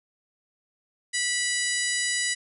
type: harmonic tone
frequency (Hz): 981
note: B5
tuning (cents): -12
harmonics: 2 / 3 / 4 / 5 / 6 / 7 / 8 / 9 / 10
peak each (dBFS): -28 / -35 / -34 / -34 / -38 / -34 / -32 / -35 / -37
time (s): 1.13-2.35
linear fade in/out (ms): 20
effects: none